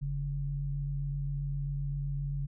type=tone pair together; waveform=sine; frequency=44.43 / 140.9 Hz; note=F1 / C#3; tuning=+31 / +29 cents; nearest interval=octave + minor sixth; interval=1998 cents; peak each=-36 / -32 dBFS; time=0.01-2.47 s; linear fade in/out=20 ms; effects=none